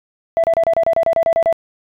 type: tone bursts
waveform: sine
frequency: 663 Hz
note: E5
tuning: 10 cents sharp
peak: -9 dBFS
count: 12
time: 0.37-1.527 s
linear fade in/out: 0 ms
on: 68 ms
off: 31 ms
effects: tanh soft clip ceiling -9 dBFS